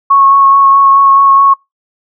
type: tone with vibrato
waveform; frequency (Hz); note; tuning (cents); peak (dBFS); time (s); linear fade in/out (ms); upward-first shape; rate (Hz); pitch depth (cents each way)
sine; 1100; C#6; -14; -3; 0.1-1.54; 10; sine; 4.7; 13
effects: noise-tail reverb RT60 0.2 s tail -24 dB re dry